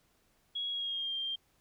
sine tone with pitch glide, 3322 to 3183 Hz, G#7 to G7, 0 to +26 cents, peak -33 dBFS, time 0.55-1.36 s, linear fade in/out 10 ms, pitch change -74 cents, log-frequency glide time 0.7-1.15 s, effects pink hiss -71 dBFS RMS until 1.6 s

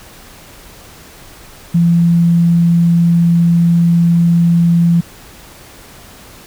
sine tone, 170 Hz, F3, 46 cents flat, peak -7 dBFS, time 1.74-5.01 s, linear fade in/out 10 ms, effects pink hiss -38 dBFS RMS until 6.46 s

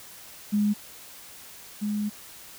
sine tone pair in turn, 207.7 / 208.8 Hz, G#3 / G#3, 0 / +10 cents, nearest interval unison, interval 10 cents, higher second, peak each -20 / -25 dBFS, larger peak first, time 0.52-0.74 / 1.81-2.1 s, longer second, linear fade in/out 20 ms, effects white hiss -46 dBFS RMS until 2.58 s

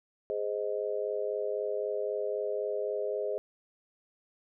sine chord, Ab major, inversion none, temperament just, 415.3 / 519.1 / 623 Hz, Ab4 / C5 / Eb5, 0 / -14 / +2 cents, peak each -33 / -35 / -35 dBFS, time 0.3-3.38 s, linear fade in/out 0 ms, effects none

